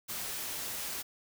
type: noise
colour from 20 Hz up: white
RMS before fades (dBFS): -38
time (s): 0.08-1.03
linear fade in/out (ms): 20
effects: none